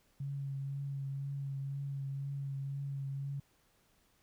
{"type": "tone with vibrato", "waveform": "sine", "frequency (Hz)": 138.4, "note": "C#3", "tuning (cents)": -2, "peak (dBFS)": -36, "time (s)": [0.2, 3.4], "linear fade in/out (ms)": 5, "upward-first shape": "triangle", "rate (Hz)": 2, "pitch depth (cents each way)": 23, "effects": ["pink hiss -71 dBFS RMS until 4.22 s"]}